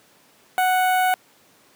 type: tone with notch filter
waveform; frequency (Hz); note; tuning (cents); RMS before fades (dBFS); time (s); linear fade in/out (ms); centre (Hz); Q
sawtooth; 740; F#5; 0; -19; 0.58-1.14; 0; 5200; 0.53
effects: pink hiss -55 dBFS RMS until 1.75 s + high-pass 200 Hz 12 dB/octave